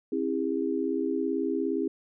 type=tone cluster; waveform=sine; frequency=267.9 / 327.3 / 404.9 Hz; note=C4 / E4 / G#4; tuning=+41 / -12 / -44 cents; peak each=-30 dBFS; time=0.12-1.88 s; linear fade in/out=5 ms; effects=none